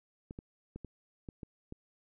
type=clicks; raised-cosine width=3 ms; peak=-30 dBFS; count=7; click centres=0.309 / 0.389 / 0.76 / 0.847 / 1.288 / 1.432 / 1.724 s; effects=none